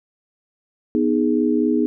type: chord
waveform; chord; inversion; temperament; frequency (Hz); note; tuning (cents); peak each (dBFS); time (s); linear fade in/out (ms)
sine; G# minor; first; equal; 246.9 / 311.1 / 415.3; B3 / D#4 / G#4; 0 / 0 / 0; -19 / -19 / -22; 0.95-1.86; 0
effects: none